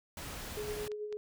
pink noise, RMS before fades -43 dBFS, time 0.17-0.88 s, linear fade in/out 2 ms
click train, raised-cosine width 0.2 ms, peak -32 dBFS, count 4, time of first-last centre 0.5-1.126 s, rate 4.79 Hz
sine tone with tremolo, 420.8 Hz, G#4, 23 cents sharp, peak -35 dBFS, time 0.57-1.17 s, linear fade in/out 0 ms, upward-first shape sine, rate 9.2 Hz, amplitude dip 45%
effects none

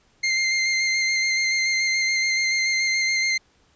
sawtooth tone with vibrato, 2099 Hz, C7, 5 cents sharp, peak -16 dBFS, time 0.23-3.38 s, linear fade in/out 10 ms, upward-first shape square, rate 7 Hz, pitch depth 14 cents each way, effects pink hiss -61 dBFS RMS until 3.75 s + resampled to 16000 Hz

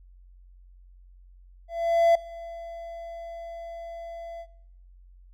triangle tone with ADSR envelope, 675 Hz, E5, 41 cents sharp, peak -13 dBFS, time 1.68-4.47 s, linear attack 470 ms, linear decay 5 ms, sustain -21 dB, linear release 65 ms, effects noise-tail reverb RT60 0.7 s tail -20 dB re dry + added 45 Hz sine -49 dBFS peak until 5.33 s

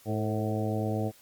harmonic tone with a mistuned harmonic, 107.6 Hz, A2, 38 cents flat, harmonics 1 / 2 / 3 / 4 / 5 / 6 / 7, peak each -30 / -33 / -35 / -36 / -37 / -38 / -38 dBFS, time 0.05-1.12 s, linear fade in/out 50 ms, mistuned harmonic 4, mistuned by +40 cents, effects white hiss -57 dBFS RMS until 1.21 s + MP3 96 kbps

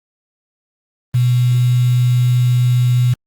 sine tone with quantisation, 123.47 Hz, B2, in tune, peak -10 dBFS, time 1.14-3.14 s, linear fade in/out 10 ms, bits 5, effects Opus 24 kbps

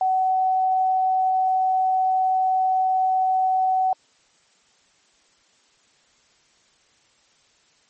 sine tone, 752 Hz, F#5, 28 cents sharp, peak -17 dBFS, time 0.01-3.93 s, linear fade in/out 2 ms, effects white hiss -60 dBFS RMS until 7.89 s + MP3 32 kbps

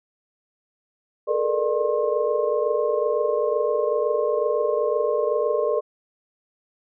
sine tone cluster, 428.4 / 454.1 / 476.3 / 597 / 1070 Hz, A4 / A#4 / A#4 / D5 / C6, -46 / -45 / +37 / +28 / +38 cents, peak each -25 / -28 / -25 / -24 / -31 dBFS, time 1.27-5.81 s, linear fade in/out 20 ms, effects none

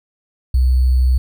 sine tone with sample-and-hold, 63.7 Hz, C2, 46 cents flat, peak -10 dBFS, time 0.54-1.18 s, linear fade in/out 5 ms, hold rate 4410 Hz, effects none

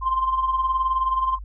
sine tone with tremolo, 1046.5 Hz, C6, in tune, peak -16 dBFS, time 0.01-1.39 s, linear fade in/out 50 ms, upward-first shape sine, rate 19 Hz, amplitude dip 60%, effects tanh soft clip ceiling -13 dBFS + added 50 Hz sine -33 dBFS peak until 1.44 s

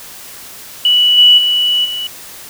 sine tone with level steps, 2950 Hz, F#7, 6 cents flat, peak -7 / -3 / -10 / -18 dBFS, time 0.85-2.07 s, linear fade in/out 2 ms, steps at 1.17 / 1.37 / 1.84 s, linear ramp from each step 20 ms, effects white hiss -33 dBFS RMS until 2.49 s

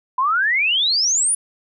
sine exponential sweep, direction up, 987.8 to 10050 Hz, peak -15 dBFS, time 0.18-1.35 s, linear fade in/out 5 ms, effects none

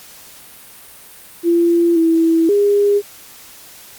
sine tone with pitch steps, 340.9 / 328.3 / 407.3 Hz, F4 / E4 / G#4, -42 / -7 / -34 cents, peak -10 dBFS, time 1.43-3.02 s, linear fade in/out 50 ms, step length 530 ms, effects white hiss -40 dBFS RMS until 3.98 s + Opus 48 kbps

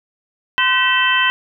sine tone cluster, 1030 / 1527 / 1937 / 2637 / 3086 Hz, C6 / G6 / B6 / E7 / G7, -28 / -46 / -34 / 0 / -28 cents, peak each -19 dBFS, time 0.58-1.3 s, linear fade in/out 0 ms, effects none

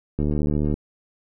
click train, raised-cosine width 3 ms, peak -11 dBFS, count 42, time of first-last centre 0.19-0.74 s, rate 74.5 Hz, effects none

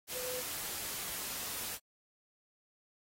sine tone in noise, 503 Hz, B4, 32 cents sharp, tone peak -40 dBFS, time 0.12-0.43 s, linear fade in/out 50 ms, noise white, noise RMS -40 dBFS, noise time 0.07-1.79 s, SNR -3 dB, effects AAC 48 kbps

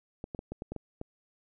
clicks, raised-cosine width 2 ms, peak -24 dBFS, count 8, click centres 0.241 / 0.348 / 0.391 / 0.52 / 0.621 / 0.72 / 0.763 / 1.014 s, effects none

